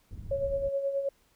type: low-pass noise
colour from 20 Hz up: pink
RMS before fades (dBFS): -40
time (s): 0.11-0.69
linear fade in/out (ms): 2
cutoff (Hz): 110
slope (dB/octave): 12
type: tone with tremolo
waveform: sine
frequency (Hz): 553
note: C#5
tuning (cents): -4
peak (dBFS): -25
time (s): 0.31-1.09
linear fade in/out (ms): 5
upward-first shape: sine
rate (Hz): 9.4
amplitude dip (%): 55
effects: pink hiss -67 dBFS RMS until 1.35 s